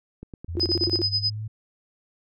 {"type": "click train", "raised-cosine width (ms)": 3, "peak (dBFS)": -25, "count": 7, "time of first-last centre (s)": [0.23, 0.877], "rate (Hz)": 9.28}
{"type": "linear sweep", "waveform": "sine", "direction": "up", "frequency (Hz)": [83.3, 110], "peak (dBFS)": -29, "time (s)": [0.48, 1.48], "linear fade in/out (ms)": 10}
{"type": "tone bursts", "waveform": "sine", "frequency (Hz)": 346.5, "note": "F4", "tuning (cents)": -14, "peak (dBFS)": -23, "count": 8, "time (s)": [0.57, 1.017], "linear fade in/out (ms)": 0, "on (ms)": 27, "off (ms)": 33}
{"type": "tone with tremolo", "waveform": "sine", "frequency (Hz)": 5020, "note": "D#8", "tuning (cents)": 15, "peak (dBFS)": -19, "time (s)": [0.6, 1.3], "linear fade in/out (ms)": 5, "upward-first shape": "sine", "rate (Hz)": 9.4, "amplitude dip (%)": 90}
{"effects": []}